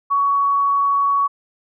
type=tone; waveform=sine; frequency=1122 Hz; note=C#6; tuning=21 cents sharp; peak=-14 dBFS; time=0.1-1.28 s; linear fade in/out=20 ms; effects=none